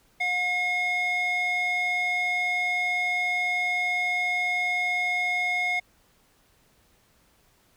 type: tone with band-pass filter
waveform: square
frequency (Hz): 719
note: F#5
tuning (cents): -50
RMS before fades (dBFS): -26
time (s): 0.2-5.8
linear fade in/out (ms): 10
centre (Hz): 2000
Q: 2.9
effects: pink hiss -63 dBFS RMS until 7.76 s